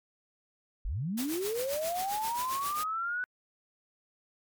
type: linear sweep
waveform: sine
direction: up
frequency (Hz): 32.7 to 1500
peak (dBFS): -30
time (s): 0.85-3.24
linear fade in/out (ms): 0
type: noise with tremolo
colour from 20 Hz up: white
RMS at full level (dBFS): -36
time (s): 1.17-2.84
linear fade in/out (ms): 10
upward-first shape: triangle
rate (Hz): 7.5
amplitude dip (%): 80
effects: MP3 96 kbps